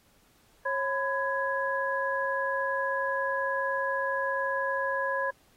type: tone cluster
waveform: sine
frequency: 545 / 1006 / 1665 Hz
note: C#5 / B5 / G#6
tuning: -29 / +32 / +4 cents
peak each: -31 dBFS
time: 0.65-5.31 s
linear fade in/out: 10 ms
effects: pink hiss -64 dBFS RMS until 5.56 s + AAC 48 kbps